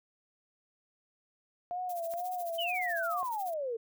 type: tone with vibrato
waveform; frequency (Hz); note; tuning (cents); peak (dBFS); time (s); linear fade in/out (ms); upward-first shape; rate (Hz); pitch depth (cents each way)
sine; 698.5; F5; 0; -33; 1.71-3.23; 0; sine; 2.1; 85
type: noise with tremolo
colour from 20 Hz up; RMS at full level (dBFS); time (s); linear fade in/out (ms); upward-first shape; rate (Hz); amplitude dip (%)
violet; -45; 1.89-3.54; 5; sine; 14; 85
type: click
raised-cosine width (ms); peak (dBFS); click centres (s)
0.5; -35; 2.138
type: exponential sweep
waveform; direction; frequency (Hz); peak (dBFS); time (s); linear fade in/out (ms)
sine; down; 3094 to 440.7; -32; 2.58-3.77; 10
effects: none